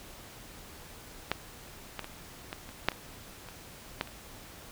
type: clicks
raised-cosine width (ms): 0.3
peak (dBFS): -11 / -18 / -24 / -20 / -30 / -7 / -24 / -30 / -13 / -30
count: 10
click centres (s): 1.316 / 1.993 / 2.044 / 2.529 / 2.691 / 2.886 / 2.918 / 3.487 / 4.011 / 4.074
effects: pink hiss -49 dBFS RMS until 4.71 s